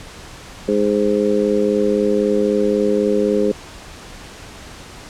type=harmonic tone; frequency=103.83 Hz; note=G#2; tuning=in tune; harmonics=2 / 3 / 4 / 5; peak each=-20 / -22 / -17 / -20 dBFS; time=0.68-3.52 s; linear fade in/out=5 ms; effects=pink hiss -37 dBFS RMS until 5.09 s + low-pass 8000 Hz 12 dB/octave